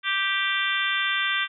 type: harmonic tone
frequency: 392 Hz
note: G4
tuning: in tune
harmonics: 3 / 4 / 5 / 6 / 7 / 8 / 9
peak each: -31 / -27 / -29 / -31 / -32 / -32 / -30 dBFS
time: 0.03-1.48 s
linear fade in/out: 50 ms
effects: none